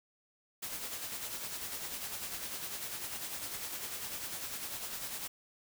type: noise with tremolo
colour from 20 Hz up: white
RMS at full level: -39 dBFS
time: 0.62-5.28 s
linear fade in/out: 10 ms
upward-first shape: sine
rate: 10 Hz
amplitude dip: 45%
effects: none